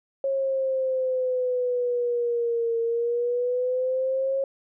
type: exponential two-way sweep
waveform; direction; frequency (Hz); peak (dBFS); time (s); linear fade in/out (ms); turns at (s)
sine; down then up; 545 to 459.5 to 545; -22; 0.24-4.44; 2; 2.79
effects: none

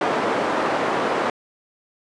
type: band-pass noise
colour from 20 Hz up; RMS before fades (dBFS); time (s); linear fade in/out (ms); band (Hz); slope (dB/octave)
white; -22; 0.01-1.3; 2; 260 to 970; 12
effects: resampled to 22050 Hz

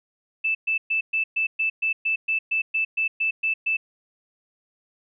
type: tone bursts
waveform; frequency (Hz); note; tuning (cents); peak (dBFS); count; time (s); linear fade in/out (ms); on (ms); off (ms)
sine; 2637; E7; 0; -20; 15; 0.44-3.77; 10; 110; 120
effects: none

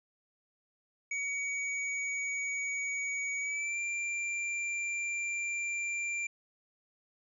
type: tone with pitch glide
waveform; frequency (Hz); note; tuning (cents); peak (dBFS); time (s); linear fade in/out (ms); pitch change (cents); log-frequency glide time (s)
square; 2255 to 2367; C#7 to D7; +29 to +13; -33; 1.11-6.27; 5; +84; 3.39-3.79
effects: resampled to 22050 Hz

